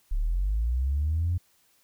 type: linear sweep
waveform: sine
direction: up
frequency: 33.09 to 90.3 Hz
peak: -22 dBFS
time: 0.11-1.38 s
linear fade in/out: 10 ms
effects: tanh soft clip ceiling -19 dBFS + white hiss -65 dBFS RMS until 1.83 s